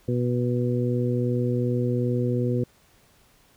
harmonic tone, 122.6 Hz, B2, 12 cents flat, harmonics 1 / 2 / 3 / 4, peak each -24 / -27 / -29 / -30 dBFS, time 0.08-2.64 s, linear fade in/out 5 ms, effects pink hiss -59 dBFS RMS until 3.56 s

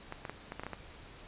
clicks, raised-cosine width 0.5 ms, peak -24 dBFS, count 8, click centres 0.124 / 0.252 / 0.296 / 0.521 / 0.596 / 0.635 / 0.666 / 0.733 s, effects pink hiss -52 dBFS RMS until 1.27 s + resampled to 8000 Hz

